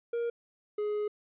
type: tone pair in turn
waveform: triangle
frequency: 470 / 418.7 Hz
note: A#4 / G#4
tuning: +14 / +14 cents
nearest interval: major second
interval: 200 cents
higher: first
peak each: -27 dBFS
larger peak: neither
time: 0.13-0.3 / 0.78-1.08 s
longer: second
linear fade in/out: 5 ms
effects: resampled to 8000 Hz